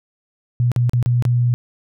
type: tone with dropouts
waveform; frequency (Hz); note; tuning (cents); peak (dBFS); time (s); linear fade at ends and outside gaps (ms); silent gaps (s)
sine; 121.5; B2; -28; -13; 0.6-1.54; 0; 0.717-0.762 / 0.895-0.934 / 1.027-1.06 / 1.224-1.252
effects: none